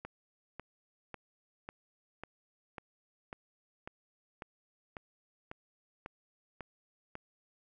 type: click train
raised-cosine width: 0.5 ms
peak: -27 dBFS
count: 14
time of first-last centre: 0.05-7.154 s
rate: 1.83 Hz
effects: none